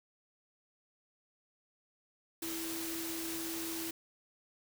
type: tone in noise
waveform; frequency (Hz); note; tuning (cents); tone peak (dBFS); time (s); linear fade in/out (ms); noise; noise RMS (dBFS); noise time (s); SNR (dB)
sine; 329.6; E4; 0; -40; 2.42-3.91; 5; white; -41; 2.42-3.91; -2
effects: none